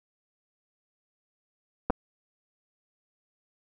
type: clicks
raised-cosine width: 1 ms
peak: -11 dBFS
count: 2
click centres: 1.9 / 1.904 s
effects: none